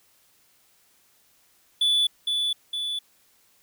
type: tone with echo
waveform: triangle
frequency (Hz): 3462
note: A7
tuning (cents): -29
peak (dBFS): -17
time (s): 1.81-2.07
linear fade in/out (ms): 5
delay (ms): 460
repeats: 2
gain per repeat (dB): -4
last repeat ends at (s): 2.99
effects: white hiss -62 dBFS RMS until 3.62 s